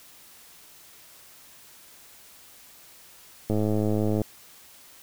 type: click train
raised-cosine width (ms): 2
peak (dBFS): -13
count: 77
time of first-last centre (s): 3.5-4.217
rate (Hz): 106
effects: white hiss -51 dBFS RMS until 5.02 s